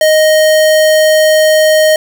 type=tone; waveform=square; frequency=622.3 Hz; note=D#5; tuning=in tune; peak=-6 dBFS; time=0.01-1.96 s; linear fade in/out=2 ms; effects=8-bit